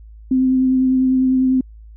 sine tone with vibrato, 259.4 Hz, C4, 15 cents flat, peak -12 dBFS, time 0.31-1.61 s, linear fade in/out 5 ms, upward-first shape sine, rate 10 Hz, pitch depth 14 cents each way, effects added 54 Hz sine -37 dBFS peak until 1.96 s

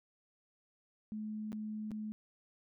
sine tone with dropouts, 214.4 Hz, A3, 45 cents flat, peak -38 dBFS, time 1.12-2.12 s, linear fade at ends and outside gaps 0 ms, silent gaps 1.52-1.529 / 1.908-1.916 s, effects none

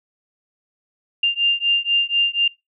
sine beating tone pair, 2794 / 2798.1 Hz, F7 / F7, 0 / +3 cents, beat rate 4.1 Hz, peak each -19 dBFS, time 1.23-2.48 s, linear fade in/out 5 ms, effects noise-tail reverb RT60 0.2 s tail -22 dB re dry

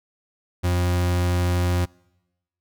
40% pulse tone, 88.7 Hz, F2, 27 cents sharp, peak -18 dBFS, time 0.63-1.86 s, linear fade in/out 20 ms, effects noise-tail reverb RT60 1.0 s tail -26 dB re dry

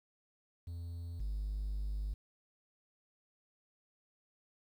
triangle tone pair in turn, 85.4 / 50.78 Hz, F2 / G#1, -38 / -38 cents, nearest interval major sixth, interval 900 cents, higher first, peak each -38 / -32 dBFS, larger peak second, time 0.67-1.2 / 1.2-2.14 s, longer second, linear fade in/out 5 ms, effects tanh soft clip ceiling -29 dBFS + 11-bit

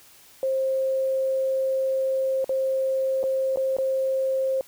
sine tone with dropouts, 530 Hz, C5, 22 cents sharp, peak -21 dBFS, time 0.43-4.61 s, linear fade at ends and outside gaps 1 ms, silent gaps 2.444-2.493 / 3.231-3.238 / 3.56-3.572 / 3.767-3.785 s, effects white hiss -52 dBFS RMS until 4.67 s

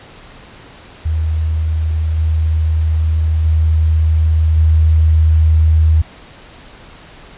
sine tone with level steps, 79.2 Hz, D#2, 31 cents sharp, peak -13 / -11 / -9 / -7 dBFS, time 1.05-6.02 s, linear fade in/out 10 ms, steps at 2.18 / 3.45 / 4.57 s, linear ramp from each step 2 ms, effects pink hiss -39 dBFS RMS until 7.37 s + resampled to 8000 Hz

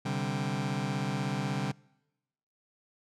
sawtooth chord, C suspended second, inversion none, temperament just, 130.81 / 147.16 / 196.22 Hz, C3 / D3 / G3, 0 / +4 / +2 cents, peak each -30 dBFS, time 0.05-1.72 s, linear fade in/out 10 ms, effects noise-tail reverb RT60 1.0 s tail -26 dB re dry + low-pass 7000 Hz 12 dB/octave

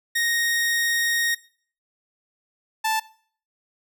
sawtooth tone pair in turn, 1864.7 / 880 Hz, A#6 / A5, 0 / 0 cents, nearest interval octave + minor second, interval 1300 cents, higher first, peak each -17 dBFS, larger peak neither, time 0.15-1.35 / 2.84-3 s, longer first, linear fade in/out 10 ms, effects noise-tail reverb RT60 0.5 s tail -20 dB re dry

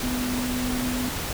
sine tone in noise, 249.6 Hz, B3, 19 cents sharp, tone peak -26 dBFS, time 0.03-1.09 s, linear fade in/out 2 ms, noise pink, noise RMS -30 dBFS, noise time 0-1.33 s, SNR +1 dB, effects none

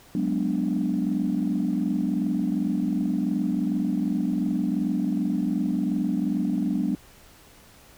sine chord, G# half-diminished seventh, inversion third, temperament equal, 185 / 207.7 / 246.9 / 293.7 Hz, F#3 / G#3 / B3 / D4, 0 / 0 / 0 / 0 cents, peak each -27 dBFS, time 0.15-6.95 s, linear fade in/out 2 ms, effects tanh soft clip ceiling -15 dBFS + pink hiss -52 dBFS RMS until 7.97 s

